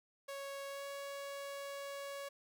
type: tone with pitch glide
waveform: sawtooth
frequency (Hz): 554.4 to 559.5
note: C#5 to C#5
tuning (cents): 0 to +16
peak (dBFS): -39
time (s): 0.28-2.29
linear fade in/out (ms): 10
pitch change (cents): +16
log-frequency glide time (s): 0.68-0.85
effects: none